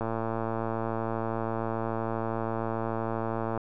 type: click train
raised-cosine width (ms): 1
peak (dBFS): -17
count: 404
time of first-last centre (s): 0.01-3.576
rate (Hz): 113
effects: none